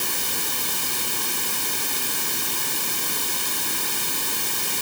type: noise with comb filter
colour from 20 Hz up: white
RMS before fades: -24 dBFS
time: 0-4.81 s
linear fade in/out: 2 ms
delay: 1.5 ms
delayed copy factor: -0.95
effects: none